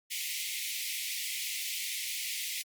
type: high-pass noise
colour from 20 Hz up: pink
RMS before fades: -36 dBFS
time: 0.1-2.63 s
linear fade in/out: 20 ms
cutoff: 2000 Hz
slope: 96 dB/octave
effects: Opus 48 kbps